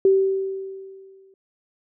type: tone with exponential decay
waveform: sine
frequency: 385.8 Hz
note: G4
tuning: 28 cents flat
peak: -11 dBFS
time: 0.05-1.34 s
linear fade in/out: 2 ms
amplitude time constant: 280 ms
effects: none